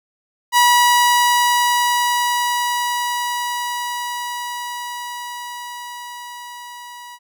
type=tone with level ramp; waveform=sawtooth; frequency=970 Hz; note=B5; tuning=31 cents flat; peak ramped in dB=-6 to -31 dBFS; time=0.52-7.19 s; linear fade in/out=50 ms; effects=none